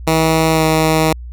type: tone with pitch glide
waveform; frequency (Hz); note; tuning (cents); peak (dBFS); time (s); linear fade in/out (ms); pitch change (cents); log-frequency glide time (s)
10% pulse; 160.5 to 158.29; E3 to D#3; -46 to +30; -3; 0.07-1.13; 5; -24; 0.52-0.64
effects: added 60 Hz sine -27 dBFS peak until 1.32 s